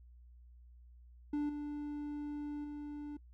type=tone with level steps; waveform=triangle; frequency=293.7 Hz; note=D4; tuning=in tune; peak=-30 / -36 / -39 dBFS; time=1.33-3.17 s; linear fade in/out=5 ms; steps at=1.49 / 2.64 s; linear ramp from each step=5 ms; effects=noise-tail reverb RT60 0.1 s tail -23 dB re dry + added 60 Hz sine -55 dBFS peak until 3.33 s